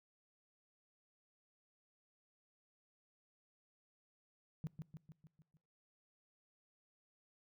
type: tone with echo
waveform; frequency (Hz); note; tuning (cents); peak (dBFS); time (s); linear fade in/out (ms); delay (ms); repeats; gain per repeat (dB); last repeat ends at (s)
sine; 155.56; D#3; 0; -37; 4.64-4.67; 0; 150; 6; -5; 5.57
effects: noise-tail reverb RT60 0.8 s tail -24 dB re dry + tanh soft clip ceiling -33 dBFS